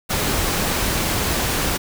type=noise; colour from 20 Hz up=pink; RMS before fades=-21 dBFS; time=0.09-1.78 s; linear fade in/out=20 ms; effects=none